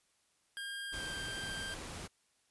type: tone with pitch glide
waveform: 25% pulse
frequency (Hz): 1610 to 1581.4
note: G6 to G6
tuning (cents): +46 to +15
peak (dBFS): -36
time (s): 0.57-1.74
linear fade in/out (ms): 0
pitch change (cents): -31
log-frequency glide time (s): 0.88-1.02
type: noise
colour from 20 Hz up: pink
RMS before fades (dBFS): -45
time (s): 0.92-2.08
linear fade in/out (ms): 20
effects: white hiss -74 dBFS RMS until 2.5 s + resampled to 24000 Hz